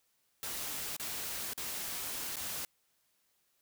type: noise with dropouts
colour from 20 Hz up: white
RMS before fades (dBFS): -39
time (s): 0.43-2.65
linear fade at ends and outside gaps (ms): 1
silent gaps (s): 0.966-0.997 / 1.534-1.577 / 2.358-2.367
effects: white hiss -75 dBFS RMS until 3.61 s